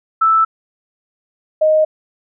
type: tone pair in turn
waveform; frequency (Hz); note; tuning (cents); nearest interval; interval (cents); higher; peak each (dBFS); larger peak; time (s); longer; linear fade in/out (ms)
sine; 1318.5 / 622.2; E6 / D#5; 0 / 0; octave + minor second; 1300; first; -9; neither; 0.21-0.45 / 1.61-1.85; neither; 10
effects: none